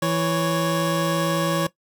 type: tone pair together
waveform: 25% pulse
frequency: 165.6 / 555.1 Hz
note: E3 / C#5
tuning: +8 / +2 cents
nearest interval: octave + major sixth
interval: 2094 cents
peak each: -19 dBFS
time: 0.02-1.67 s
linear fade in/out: 5 ms
effects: noise-tail reverb RT60 0.1 s tail -17 dB re dry